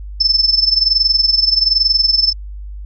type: tone with amplitude modulation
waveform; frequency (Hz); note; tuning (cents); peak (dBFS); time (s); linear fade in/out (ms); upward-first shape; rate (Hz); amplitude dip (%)
sine; 5274; E8; 0; -7; 0.2-2.33; 10; sine; 21.2; 80
effects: added 50 Hz sine -26 dBFS peak until 2.85 s